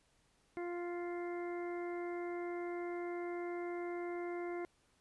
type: harmonic tone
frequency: 349.2 Hz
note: F4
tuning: in tune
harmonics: 1 / 2 / 3 / 4 / 5 / 6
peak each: -39 / -47 / -53 / -55 / -58 / -52 dBFS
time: 0.57-4.65 s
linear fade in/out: 0 ms
effects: pink hiss -73 dBFS RMS until 5 s + resampled to 24000 Hz